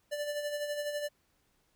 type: tone with tremolo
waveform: square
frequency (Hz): 587.3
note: D5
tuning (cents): 0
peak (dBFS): -32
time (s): 0.11-1.09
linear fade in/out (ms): 20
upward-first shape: sine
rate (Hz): 12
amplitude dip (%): 50
effects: pink hiss -73 dBFS RMS until 1.75 s